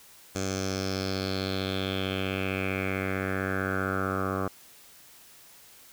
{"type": "tone with low-pass filter sweep", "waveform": "10% pulse", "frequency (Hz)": 95.5, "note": "G2", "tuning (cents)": -45, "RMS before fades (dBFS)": -30, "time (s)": [0.35, 4.48], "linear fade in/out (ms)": 5, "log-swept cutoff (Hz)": [6800, 1100], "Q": 4.6, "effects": ["white hiss -53 dBFS RMS until 5.92 s"]}